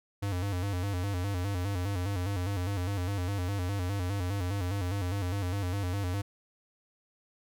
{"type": "tone with vibrato", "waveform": "square", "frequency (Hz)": 94.8, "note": "F#2", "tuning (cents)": 43, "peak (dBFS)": -30, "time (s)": [0.22, 6.22], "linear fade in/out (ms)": 10, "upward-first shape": "square", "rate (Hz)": 4.9, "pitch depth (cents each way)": 100, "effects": []}